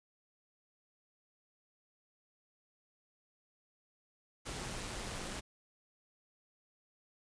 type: noise with amplitude modulation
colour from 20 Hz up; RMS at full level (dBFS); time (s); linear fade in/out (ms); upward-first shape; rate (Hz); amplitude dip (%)
pink; -40; 4.45-5.41; 20; sine; 191; 40
effects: resampled to 22050 Hz